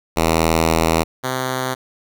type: tone pair in turn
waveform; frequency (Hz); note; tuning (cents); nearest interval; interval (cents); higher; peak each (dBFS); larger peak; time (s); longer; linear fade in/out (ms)
5% pulse; 81.5 / 129.37; E2 / C3; -19 / -19; minor sixth; 800; second; -3 / -9; first; 0.16-1.04 / 1.23-1.75; first; 20
effects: none